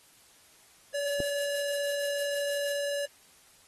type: tone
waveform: square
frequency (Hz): 571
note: D5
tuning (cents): -49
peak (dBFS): -30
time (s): 0.94-3.06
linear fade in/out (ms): 10
type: noise with tremolo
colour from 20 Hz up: violet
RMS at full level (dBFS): -36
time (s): 1.06-2.79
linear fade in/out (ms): 5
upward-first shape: sine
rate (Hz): 6.3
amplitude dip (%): 70
type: click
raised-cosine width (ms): 2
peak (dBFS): -20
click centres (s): 1.203
effects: white hiss -59 dBFS RMS until 3.67 s + AAC 32 kbps